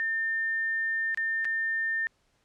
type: tone with dropouts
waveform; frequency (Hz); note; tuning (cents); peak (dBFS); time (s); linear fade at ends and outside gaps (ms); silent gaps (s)
sine; 1800; A6; +39; -26; 0-2.07; 0; 1.146-1.174 / 1.446-1.452
effects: pink hiss -70 dBFS RMS until 2.44 s + low-pass 8000 Hz 12 dB/octave